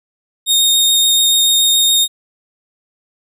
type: tone with vibrato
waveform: sawtooth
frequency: 3700 Hz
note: A#7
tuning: 14 cents flat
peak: -7 dBFS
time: 0.46-2.08 s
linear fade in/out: 50 ms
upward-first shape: triangle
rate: 7 Hz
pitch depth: 11 cents each way
effects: none